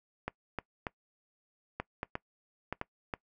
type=clicks; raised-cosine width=0.5 ms; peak=-19 dBFS; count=9; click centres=0.28 / 0.587 / 0.868 / 1.8 / 2.031 / 2.154 / 2.726 / 2.814 / 3.138 s; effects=noise-tail reverb RT60 0.1 s tail -22 dB re dry